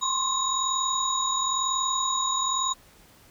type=tone cluster; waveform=sine; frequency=1039 / 1080 / 3797 / 6870 Hz; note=C6 / C#6 / A#7 / A8; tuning=-12 / -45 / +31 / -42 cents; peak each=-29 dBFS; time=0.01-2.74 s; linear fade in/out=20 ms; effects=pink hiss -55 dBFS RMS until 3.3 s